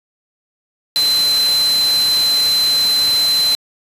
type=tone in noise; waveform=sine; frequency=4067 Hz; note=C8; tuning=50 cents flat; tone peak=-12 dBFS; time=0.96-3.55 s; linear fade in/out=0 ms; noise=white; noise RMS=-23 dBFS; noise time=0.96-3.55 s; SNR=+8 dB; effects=resampled to 32000 Hz